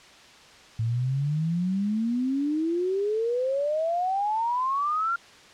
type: exponential sweep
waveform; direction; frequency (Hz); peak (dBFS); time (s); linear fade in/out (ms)
sine; up; 109.9 to 1402; -23; 0.79-5.16; 5
effects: white hiss -50 dBFS RMS until 5.53 s + low-pass 5000 Hz 12 dB/octave